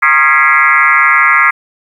sine tone with frequency modulation, 1661.2 Hz, G#6, in tune, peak -5 dBFS, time 0.02-1.51 s, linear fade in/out 10 ms, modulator 145 Hz, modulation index 3.9, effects 7-bit

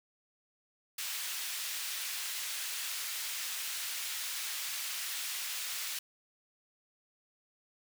pink high-pass noise, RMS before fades -38 dBFS, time 0.98-5.99 s, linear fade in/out 5 ms, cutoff 2300 Hz, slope 12 dB/octave, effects none

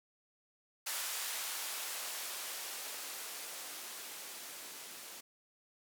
violet noise with band-pass filter sweep, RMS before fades -43 dBFS, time 0.86-5.21 s, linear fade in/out 10 ms, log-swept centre 780 to 210 Hz, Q 0.77, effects none

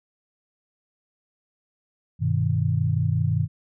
sine chord, G augmented, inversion none, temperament equal, 98 / 123.47 / 155.56 Hz, G2 / B2 / D#3, 0 / 0 / 0 cents, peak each -24 dBFS, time 2.19-3.48 s, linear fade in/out 50 ms, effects none

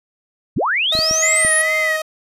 sine linear sweep, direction up, 57.9 to 10680 Hz, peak -15 dBFS, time 0.56-1.62 s, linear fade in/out 10 ms
sawtooth tone with pitch glide, 636 to 628 Hz, D#5 to D#5, +38 to +16 cents, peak -17 dBFS, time 0.92-2.02 s, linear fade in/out 5 ms, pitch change -22 cents, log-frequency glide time 1.08-1.79 s
clicks, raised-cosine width 3 ms, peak -15 dBFS, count 4, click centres 0.952 / 0.99 / 1.111 / 1.449 s
sine tone with vibrato, 1975.5 Hz, B6, in tune, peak -16 dBFS, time 1.22-1.97 s, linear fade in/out 10 ms, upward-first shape sine, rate 2.3 Hz, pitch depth 98 cents each way
effects resampled to 32000 Hz

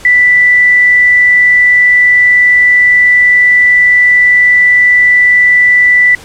sine tone, 1975.5 Hz, B6, in tune, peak -3 dBFS, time 0.05-6.15 s, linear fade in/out 2 ms, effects pink hiss -33 dBFS RMS until 6.24 s + low-pass 10000 Hz 12 dB/octave

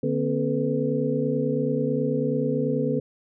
sine tone cluster, 147.4 / 238.7 / 267.9 / 434.8 / 497.7 Hz, D3 / A#3 / C4 / A4 / B4, +7 / +41 / +41 / -21 / +13 cents, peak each -28 dBFS, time 0.03-3 s, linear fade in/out 5 ms, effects none

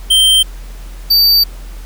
square tone pair in turn, 3136 / 4621 Hz, G7 / D8, 0 / -29 cents, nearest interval perfect fifth, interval 671 cents, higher second, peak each -7 dBFS, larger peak neither, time 0.1-0.43 / 1.1-1.44 s, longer second, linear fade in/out 10 ms, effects added 42 Hz sine -26 dBFS peak until 1.85 s + pink hiss -40 dBFS RMS until 1.85 s

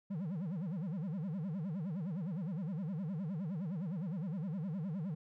triangle tone with vibrato, 174 Hz, F3, 6 cents flat, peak -34 dBFS, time 0.1-5.15 s, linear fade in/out 10 ms, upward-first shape sine, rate 9.7 Hz, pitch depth 280 cents each way, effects none

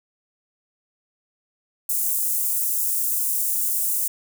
white high-pass noise, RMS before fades -23 dBFS, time 1.89-4.08 s, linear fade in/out 5 ms, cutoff 8000 Hz, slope 24 dB/octave, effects none

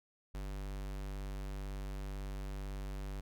square tone, 49 Hz, G1, in tune, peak -40 dBFS, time 0.34-3.21 s, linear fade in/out 10 ms, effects none

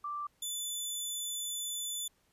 sine / 15% pulse tone pair in turn, 1174.7 / 3498 Hz, D6 / A7, 0 / -11 cents, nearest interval octave + perfect fifth, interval 1889 cents, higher second, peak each -35 / -28 dBFS, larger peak second, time 0.04-0.27 / 0.42-2.08 s, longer second, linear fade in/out 5 ms, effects pink hiss -72 dBFS RMS until 2.32 s + resampled to 32000 Hz

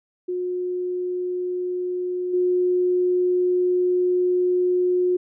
sine tone with level steps, 361 Hz, F#4, 43 cents flat, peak -23 / -17 dBFS, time 0.28-5.17 s, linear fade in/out 10 ms, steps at 2.33 s, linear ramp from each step 10 ms, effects none

